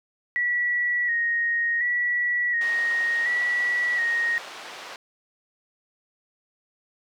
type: tone with vibrato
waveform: sine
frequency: 1906 Hz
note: A#6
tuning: 38 cents sharp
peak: -21 dBFS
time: 0.36-4.38 s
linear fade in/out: 0 ms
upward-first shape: square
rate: 0.69 Hz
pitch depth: 33 cents each way
type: band-pass noise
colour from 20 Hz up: pink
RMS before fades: -40 dBFS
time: 2.61-4.96 s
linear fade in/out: 2 ms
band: 650 to 4500 Hz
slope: 12 dB/octave
effects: none